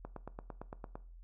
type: click train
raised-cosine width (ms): 1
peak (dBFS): -29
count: 9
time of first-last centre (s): 0.05-0.955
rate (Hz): 8.84
effects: noise-tail reverb RT60 0.4 s tail -18 dB re dry + added 42 Hz sine -50 dBFS peak until 1.23 s